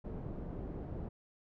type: low-pass noise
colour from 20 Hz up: pink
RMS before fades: -42 dBFS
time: 0.04-1.09 s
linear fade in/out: 10 ms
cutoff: 470 Hz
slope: 12 dB/octave
effects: none